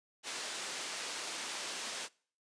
white band-pass noise, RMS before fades -41 dBFS, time 0.23-2.09 s, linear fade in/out 50 ms, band 290 to 6600 Hz, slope 12 dB/octave, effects noise-tail reverb RT60 0.5 s tail -25 dB re dry + resampled to 22050 Hz

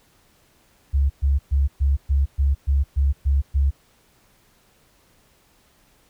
sine tone bursts, 69.3 Hz, C#2, in tune, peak -15 dBFS, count 10, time 0.93-3.71 s, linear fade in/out 20 ms, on 170 ms, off 120 ms, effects pink hiss -59 dBFS RMS until 6.09 s

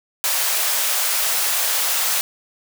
white high-pass noise, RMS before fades -20 dBFS, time 0.24-2.21 s, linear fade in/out 0 ms, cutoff 540 Hz, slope 24 dB/octave, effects none

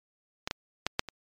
clicks, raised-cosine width 0.2 ms, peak -14 / -13 / -9 / -7 / -22 dBFS, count 5, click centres 0.475 / 0.511 / 0.866 / 0.994 / 1.087 s, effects MP3 96 kbps

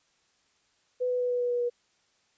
sine tone with pitch steps, 499.4 / 496.5 / 493.7 / 490.8 / 488 / 485.2 / 482.4 Hz, B4 / B4 / B4 / B4 / B4 / B4 / B4, +19 / +9 / -1 / -11 / -21 / -31 / -41 cents, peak -25 dBFS, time 1-1.7 s, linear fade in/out 20 ms, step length 100 ms, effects white hiss -69 dBFS RMS until 2.37 s + resampled to 16000 Hz

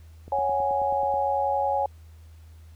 click train, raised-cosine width 2 ms, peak -30 dBFS, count 9, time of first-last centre 0.28-1.14 s, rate 9.3 Hz
sine chord, C# suspended fourth, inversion none, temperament equal, 554.4 / 740 / 830.6 Hz, C#5 / F#5 / G#5, 0 / 0 / 0 cents, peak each -27 / -30 / -24 dBFS, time 0.32-1.86 s, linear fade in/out 2 ms
effects added 80 Hz sine -45 dBFS peak until 2.75 s + pink hiss -62 dBFS RMS until 2.75 s

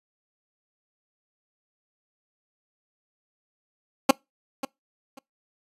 15% pulse tone with echo, 270.7 Hz, C#4, 41 cents flat, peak -5 dBFS, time 4.09-4.11 s, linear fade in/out 5 ms, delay 540 ms, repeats 2, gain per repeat -15 dB, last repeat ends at 5.19 s, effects noise-tail reverb RT60 0.2 s tail -25 dB re dry + resampled to 32000 Hz

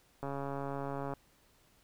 click train, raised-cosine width 1 ms, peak -25 dBFS, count 127, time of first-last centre 0.23-1.136 s, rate 139 Hz, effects pink hiss -67 dBFS RMS until 1.83 s

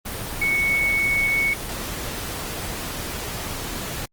sine tone in noise, 2217 Hz, C#7, in tune, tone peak -18 dBFS, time 0.41-1.54 s, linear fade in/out 10 ms, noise pink, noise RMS -30 dBFS, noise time 0.05-4.06 s, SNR +9 dB, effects Opus 24 kbps

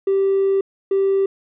triangle tone pair in turn, 390 / 390 Hz, G4 / G4, -9 / -9 cents, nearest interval unison, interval 0 cents, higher neither, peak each -11 dBFS, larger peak neither, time 0.07-0.61 / 0.91-1.26 s, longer first, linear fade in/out 5 ms, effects tanh soft clip ceiling -11 dBFS + resampled to 8000 Hz

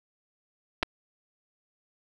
clicks, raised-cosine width 0.3 ms, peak -10 dBFS, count 2, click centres 0.828 / 0.831 s, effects none

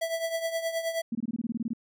square tone with tremolo, 659.3 Hz, E5, in tune, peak -26 dBFS, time 0.01-1.02 s, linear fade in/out 10 ms, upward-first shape triangle, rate 9.5 Hz, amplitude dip 75%
sine tone bursts, 230 Hz, A#3, 23 cents flat, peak -27 dBFS, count 12, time 1.12-1.734 s, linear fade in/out 5 ms, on 31 ms, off 22 ms
effects none

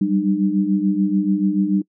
sine tone cluster, 191.1 / 198 / 303 Hz, G3 / G3 / D#4, -44 / +18 / -46 cents, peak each -20 dBFS, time 0.01-1.82 s, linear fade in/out 5 ms, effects noise-tail reverb RT60 0.1 s tail -24 dB re dry

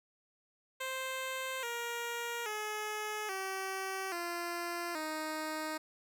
10% pulse tone with pitch steps, 523.3 / 471.6 / 425.1 / 383.1 / 345.2 / 311.2 Hz, C5 / A#4 / G#4 / G4 / F4 / D#4, 0 / +20 / +40 / -40 / -20 / 0 cents, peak -28 dBFS, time 0.8-5.78 s, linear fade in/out 10 ms, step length 830 ms, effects none

